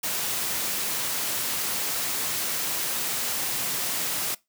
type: noise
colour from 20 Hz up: white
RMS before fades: -28 dBFS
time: 0.03-4.35 s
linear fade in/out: 10 ms
effects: noise-tail reverb RT60 0.2 s tail -21 dB re dry + high-pass 100 Hz 12 dB/octave